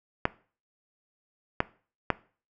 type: clicks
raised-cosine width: 0.5 ms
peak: -7 dBFS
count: 3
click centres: 0.254 / 1.604 / 2.103 s
effects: noise-tail reverb RT60 0.4 s tail -19 dB re dry